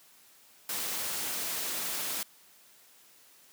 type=noise; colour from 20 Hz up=white; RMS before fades=-34 dBFS; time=0.69-2.23 s; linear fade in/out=2 ms; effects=white hiss -59 dBFS RMS until 3.52 s + high-pass 150 Hz 12 dB/octave